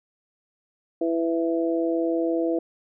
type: harmonic tone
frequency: 165.8 Hz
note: E3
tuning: 10 cents sharp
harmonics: 2 / 3 / 4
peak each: -23 / -27 / -29 dBFS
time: 1.01-2.59 s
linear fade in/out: 5 ms
effects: none